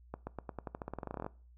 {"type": "accelerating click train", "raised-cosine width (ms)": 1, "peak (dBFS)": -25, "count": 20, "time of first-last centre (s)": [0.14, 1.264], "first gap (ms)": 130, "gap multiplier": 0.9, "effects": ["noise-tail reverb RT60 0.4 s tail -21 dB re dry", "added 60 Hz sine -56 dBFS peak until 1.57 s"]}